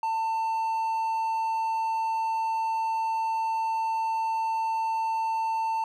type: tone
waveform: triangle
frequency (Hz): 895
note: A5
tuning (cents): +29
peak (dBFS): -23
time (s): 0.03-5.84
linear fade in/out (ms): 2
effects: none